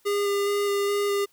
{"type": "tone with vibrato", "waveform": "square", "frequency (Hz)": 404.7, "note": "G#4", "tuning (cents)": -45, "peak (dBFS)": -23, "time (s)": [0.05, 1.26], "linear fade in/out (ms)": 20, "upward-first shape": "square", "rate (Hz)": 2.4, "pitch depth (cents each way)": 10, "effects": ["white hiss -63 dBFS RMS until 1.32 s"]}